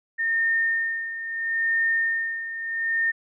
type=tone with tremolo; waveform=sine; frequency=1823 Hz; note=A#6; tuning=39 cents flat; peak=-19 dBFS; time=0.18-3.12 s; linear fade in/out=20 ms; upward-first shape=sine; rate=0.75 Hz; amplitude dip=70%; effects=none